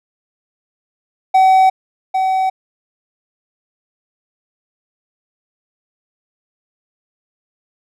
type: tone with echo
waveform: triangle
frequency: 758 Hz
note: F#5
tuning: 42 cents sharp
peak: -5 dBFS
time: 1.34-1.7 s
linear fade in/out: 10 ms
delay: 800 ms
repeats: 1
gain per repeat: -6 dB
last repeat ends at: 2.5 s
effects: none